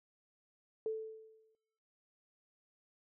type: tone with exponential decay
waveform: sine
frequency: 440 Hz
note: A4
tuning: in tune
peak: -32 dBFS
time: 0.86-1.55 s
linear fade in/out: 1 ms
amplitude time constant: 150 ms
effects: noise-tail reverb RT60 1.0 s tail -25 dB re dry